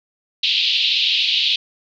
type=band-pass noise; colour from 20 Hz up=white; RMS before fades=-18 dBFS; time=0.43-1.56 s; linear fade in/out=5 ms; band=2700 to 4100 Hz; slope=48 dB/octave; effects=none